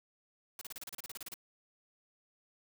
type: noise bursts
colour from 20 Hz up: white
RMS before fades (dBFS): -44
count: 14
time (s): 0.59-1.341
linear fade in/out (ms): 2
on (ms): 23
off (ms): 33
effects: none